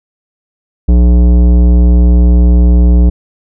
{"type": "tone with tanh clipping", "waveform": "sine", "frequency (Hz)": 60, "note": "B1", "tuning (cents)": -49, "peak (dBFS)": -5, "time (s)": [0.88, 3.1], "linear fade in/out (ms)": 10, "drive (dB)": 15, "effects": []}